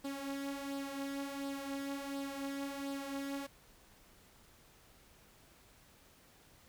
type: tone with flanger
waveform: sawtooth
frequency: 277.2 Hz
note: C#4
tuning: in tune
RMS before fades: -41 dBFS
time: 0.04-3.47 s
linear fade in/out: 10 ms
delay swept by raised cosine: 0.22 to 4.22 ms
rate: 1.4 Hz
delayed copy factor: +0.55
effects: pink hiss -63 dBFS RMS until 6.68 s